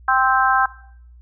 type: harmonic tone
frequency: 261.6 Hz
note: C4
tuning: in tune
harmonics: 3 / 4 / 5 / 6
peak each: -19 / -19 / -19 / -19 dBFS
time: 0.08-0.66 s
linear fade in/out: 5 ms
effects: noise-tail reverb RT60 0.6 s tail -18 dB re dry + added 60 Hz sine -42 dBFS peak until 1.21 s